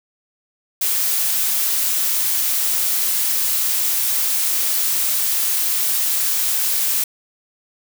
blue noise, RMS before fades -19 dBFS, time 0.81-7.04 s, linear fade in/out 5 ms, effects none

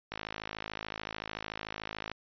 click train, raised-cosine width 0.3 ms, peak -20 dBFS, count 108, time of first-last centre 0.12-2.116 s, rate 53.6 Hz, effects resampled to 11025 Hz

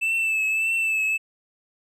triangle tone with vibrato, 2637 Hz, E7, in tune, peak -19 dBFS, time 0.01-1.18 s, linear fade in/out 20 ms, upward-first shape triangle, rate 1.7 Hz, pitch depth 42 cents each way, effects none

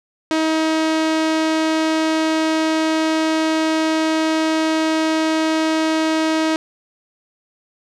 sawtooth tone with low-pass filter, 317.6 Hz, D#4, 36 cents sharp, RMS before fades -18 dBFS, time 0.31-6.56 s, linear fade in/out 0 ms, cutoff 5900 Hz, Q 0.83, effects none

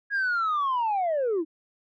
sine linear sweep, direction down, 1661.2 to 299.2 Hz, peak -21 dBFS, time 0.1-1.45 s, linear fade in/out 50 ms, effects tanh soft clip ceiling -21 dBFS

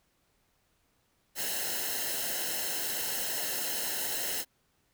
white noise with comb filter, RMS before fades -33 dBFS, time 1.35-4.45 s, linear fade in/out 50 ms, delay 0.85 ms, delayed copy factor -0.75, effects pink hiss -72 dBFS RMS until 4.93 s

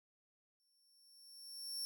sawtooth tone with exponential growth, 5450 Hz, F8, 43 cents flat, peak -36 dBFS, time 0.6-1.85 s, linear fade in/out 0 ms, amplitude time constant 270 ms, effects none

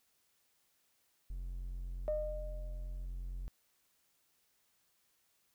triangle tone, 44.42 Hz, F1, 30 cents sharp, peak -37 dBFS, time 1.3-3.48 s, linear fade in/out 0 ms
sine tone with exponential decay, 610 Hz, D#5, 34 cents flat, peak -30 dBFS, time 2.08-3.05 s, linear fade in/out 0 ms, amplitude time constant 210 ms
effects tanh soft clip ceiling -24 dBFS + white hiss -75 dBFS RMS until 5.54 s

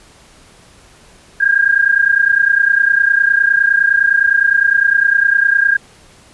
sine tone pair together, 1600 / 1629.8 Hz, G6 / G#6, +35 / -33 cents, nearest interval unison, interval 32 cents, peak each -12 dBFS, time 1.4-5.77 s, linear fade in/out 10 ms, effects pink hiss -45 dBFS RMS until 6.33 s + resampled to 24000 Hz

